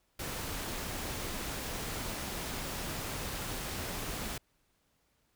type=noise with amplitude modulation; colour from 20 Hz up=pink; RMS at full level=-37 dBFS; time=0.19-4.38 s; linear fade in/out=5 ms; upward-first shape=sine; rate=253 Hz; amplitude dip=25%; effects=pink hiss -74 dBFS RMS until 5.35 s